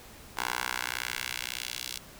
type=tone with high-pass filter sweep; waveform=10% pulse; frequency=61.74 Hz; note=B1; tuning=in tune; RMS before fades=-35 dBFS; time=0.37-1.98 s; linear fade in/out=5 ms; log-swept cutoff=960 to 3800 Hz; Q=1.2; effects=pink hiss -50 dBFS RMS until 2.19 s

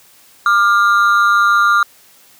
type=ring-modulated tone; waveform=triangle; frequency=1298 Hz; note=E6; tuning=27 cents flat; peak=-4 dBFS; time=0.46-1.83 s; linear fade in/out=2 ms; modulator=103 Hz; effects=white hiss -47 dBFS RMS until 2.39 s + high-pass 80 Hz 12 dB/octave

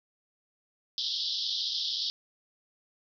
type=band-pass noise; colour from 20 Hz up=pink; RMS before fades=-32 dBFS; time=0.98-2.1 s; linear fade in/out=0 ms; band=3200 to 5300 Hz; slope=96 dB/octave; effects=none

